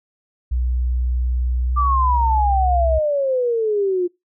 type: tone with pitch glide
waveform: sine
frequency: 61.74 to 65.11 Hz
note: B1 to C2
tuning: 0 to -8 cents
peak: -17 dBFS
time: 0.51-2.99 s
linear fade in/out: 10 ms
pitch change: +92 cents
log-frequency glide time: 1.65-1.95 s
type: exponential sweep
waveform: sine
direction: down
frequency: 1188 to 349.2 Hz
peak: -16 dBFS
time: 1.76-4.08 s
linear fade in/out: 20 ms
effects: noise-tail reverb RT60 0.2 s tail -24 dB re dry